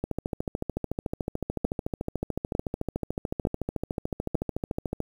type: two click trains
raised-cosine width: 2 ms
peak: -15 / -11 dBFS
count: 69 / 4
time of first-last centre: 0.04-5.004 / 1.65-4.353 s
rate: 13.7 / 1.11 Hz
effects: 8-bit